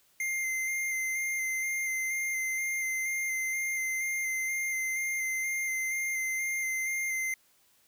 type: tone with vibrato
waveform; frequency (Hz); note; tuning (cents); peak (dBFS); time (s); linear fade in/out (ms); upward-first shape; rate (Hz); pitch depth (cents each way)
square; 2093; C7; 0; -30; 0.2-7.34; 2; square; 2.1; 14
effects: white hiss -66 dBFS RMS until 7.87 s